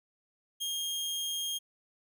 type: tone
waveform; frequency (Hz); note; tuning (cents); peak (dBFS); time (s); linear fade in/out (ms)
sawtooth; 3232; G#7; -48; -29; 0.6-1.59; 20
effects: none